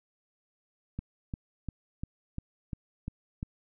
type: click train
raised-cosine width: 5 ms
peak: -22 dBFS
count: 8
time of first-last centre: 0.99-3.429 s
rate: 2.87 Hz
effects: none